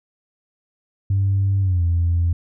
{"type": "tone with pitch glide", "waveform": "sine", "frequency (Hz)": [98, 85.31], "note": ["G2", "F2"], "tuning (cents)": [0, -40], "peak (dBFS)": -14, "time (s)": [1.1, 2.33], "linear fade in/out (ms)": 5, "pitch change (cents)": -240, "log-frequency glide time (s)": [1.61, 1.83], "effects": ["tanh soft clip ceiling -12 dBFS"]}